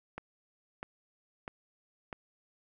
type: click train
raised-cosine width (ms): 0.5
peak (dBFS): -24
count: 4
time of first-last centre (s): 0.18-2.128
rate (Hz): 1.54
effects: none